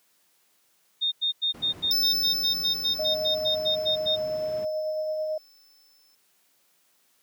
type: tone bursts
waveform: sine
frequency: 3667 Hz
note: A#7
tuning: 29 cents flat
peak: -22 dBFS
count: 16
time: 1.01-4.165 s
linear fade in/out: 20 ms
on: 110 ms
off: 93 ms
type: noise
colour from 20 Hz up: brown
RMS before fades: -37 dBFS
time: 1.54-4.65 s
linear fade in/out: 5 ms
type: tone with exponential decay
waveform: square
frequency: 5274 Hz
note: E8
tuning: in tune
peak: -21 dBFS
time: 1.91-6.15 s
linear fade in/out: 1 ms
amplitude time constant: 920 ms
type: tone with tremolo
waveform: sine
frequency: 622.3 Hz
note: D#5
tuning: in tune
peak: -25 dBFS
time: 2.99-5.38 s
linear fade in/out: 5 ms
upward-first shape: sine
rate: 9.1 Hz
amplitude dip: 25%
effects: white hiss -66 dBFS RMS until 7.22 s + high-pass 150 Hz 12 dB/octave